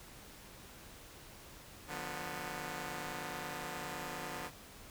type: chord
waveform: 5% pulse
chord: B diminished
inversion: first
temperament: just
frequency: 148.16 / 177.8 / 246.9 Hz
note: D3 / F3 / B3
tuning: +16 / +31 / 0 cents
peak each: -34 dBFS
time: 1.87-4.51 s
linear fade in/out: 50 ms
effects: pink hiss -54 dBFS RMS until 4.9 s